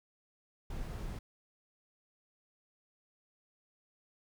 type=noise; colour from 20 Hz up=brown; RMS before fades=-40 dBFS; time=0.7-1.19 s; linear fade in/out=5 ms; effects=none